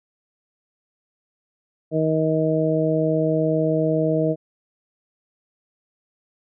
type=harmonic tone; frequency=157.9 Hz; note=D#3; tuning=26 cents sharp; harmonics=1 / 2 / 3 / 4; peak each=-23 / -23 / -23 / -23 dBFS; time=1.91-4.36 s; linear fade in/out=50 ms; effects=none